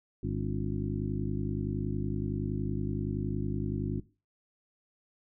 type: harmonic tone with a mistuned harmonic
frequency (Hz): 50.7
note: G#1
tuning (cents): -41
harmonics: 1 / 2 / 3 / 4 / 5 / 6 / 7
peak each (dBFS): -37 / -35 / -36 / -38 / -39 / -41 / -40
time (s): 0.23-4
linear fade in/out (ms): 5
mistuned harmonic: 5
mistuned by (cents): +110
effects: noise-tail reverb RT60 0.3 s tail -18 dB re dry